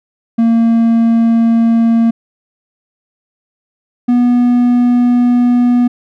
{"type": "tone pair in turn", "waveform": "triangle", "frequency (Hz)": [229.5, 243.8], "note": ["A#3", "B3"], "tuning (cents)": [-27, -22], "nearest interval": "minor second", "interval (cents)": 105, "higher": "second", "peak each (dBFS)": -5, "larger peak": "neither", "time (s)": [[0.38, 2.11], [4.08, 5.88]], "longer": "second", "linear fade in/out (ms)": 10, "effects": []}